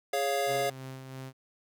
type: chord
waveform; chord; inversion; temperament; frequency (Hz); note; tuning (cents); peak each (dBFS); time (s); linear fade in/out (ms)
square; Db major; second; equal; 415.3 / 554.4 / 698.5; Ab4 / Db5 / F5; 0 / 0 / 0; -34 / -32 / -31; 0.13-0.7; 5
type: tone with tremolo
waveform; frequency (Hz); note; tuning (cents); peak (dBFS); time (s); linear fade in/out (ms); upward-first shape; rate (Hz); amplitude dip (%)
sawtooth; 131.9; C3; +14; -35; 0.46-1.33; 50; sine; 3; 40
effects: none